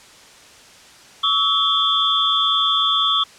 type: tone cluster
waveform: sine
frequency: 1134 / 1302 / 3215 / 3457 Hz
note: C#6 / E6 / G7 / A7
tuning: +39 / -22 / +43 / -31 cents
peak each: -22 / -23 / -21 / -18 dBFS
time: 1.23-3.24 s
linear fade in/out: 10 ms
effects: white hiss -45 dBFS RMS until 3.38 s + low-pass 7000 Hz 12 dB/octave